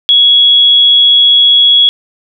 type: tone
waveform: sine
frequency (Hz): 3345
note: G#7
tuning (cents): +12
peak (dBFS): -3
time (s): 0.09-1.89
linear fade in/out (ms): 0
effects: none